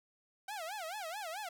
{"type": "tone with vibrato", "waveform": "sawtooth", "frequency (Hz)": 740, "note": "F#5", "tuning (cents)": 0, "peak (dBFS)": -36, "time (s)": [0.48, 1.49], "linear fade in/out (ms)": 5, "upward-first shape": "sine", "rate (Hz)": 4.6, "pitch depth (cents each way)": 270, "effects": ["13-bit"]}